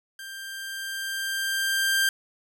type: tone with level ramp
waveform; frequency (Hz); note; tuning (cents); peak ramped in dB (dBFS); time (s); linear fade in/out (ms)
sawtooth; 1583; G6; +17; -34 to -16; 0.19-2.09; 2
effects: none